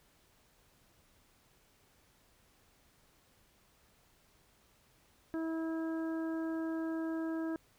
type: harmonic tone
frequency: 324.1 Hz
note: E4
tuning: 29 cents flat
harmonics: 1 / 2 / 3 / 4 / 5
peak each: -34 / -45 / -51 / -52 / -50 dBFS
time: 5.34-7.56 s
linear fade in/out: 0 ms
effects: pink hiss -68 dBFS RMS until 7.78 s